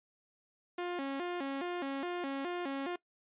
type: tone with vibrato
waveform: sawtooth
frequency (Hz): 311.1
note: D#4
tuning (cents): 0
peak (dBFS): -31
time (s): 0.78-2.96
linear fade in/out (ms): 5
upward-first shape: square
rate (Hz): 2.4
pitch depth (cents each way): 220
effects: noise-tail reverb RT60 0.1 s tail -21 dB re dry + resampled to 8000 Hz